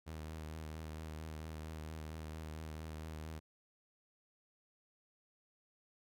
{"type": "tone with vibrato", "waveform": "sawtooth", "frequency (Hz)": 78.5, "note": "D#2", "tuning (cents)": 16, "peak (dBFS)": -40, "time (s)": [0.06, 3.4], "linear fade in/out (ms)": 20, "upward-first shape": "triangle", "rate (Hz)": 4.4, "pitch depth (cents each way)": 36, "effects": []}